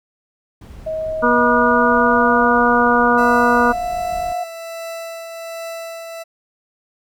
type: noise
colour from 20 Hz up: brown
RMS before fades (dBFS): -36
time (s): 0.61-4.33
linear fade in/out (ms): 5
type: tone with pitch glide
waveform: sine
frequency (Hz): 633 to 710.5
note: D#5 to F5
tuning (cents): +30 to +30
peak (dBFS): -20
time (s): 0.86-4.44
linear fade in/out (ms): 10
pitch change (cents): +200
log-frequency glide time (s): 1.42-2.63
type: harmonic tone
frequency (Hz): 241.6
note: B3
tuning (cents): -38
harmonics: 1 / 2 / 4 / 5 / 6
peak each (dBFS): -18 / -18 / -18 / -18 / -18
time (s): 1.22-3.73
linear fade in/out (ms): 20
type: tone with tremolo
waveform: 40% pulse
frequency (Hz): 663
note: E5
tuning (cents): +10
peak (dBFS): -25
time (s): 3.17-6.24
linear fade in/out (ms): 20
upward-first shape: triangle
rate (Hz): 1.3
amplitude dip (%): 40
effects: none